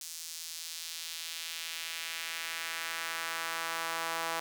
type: tone with high-pass filter sweep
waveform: sawtooth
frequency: 164.81 Hz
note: E3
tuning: in tune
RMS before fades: -38 dBFS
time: 0.01-4.4 s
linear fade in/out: 2 ms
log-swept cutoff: 6000 to 870 Hz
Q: 1.2
effects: none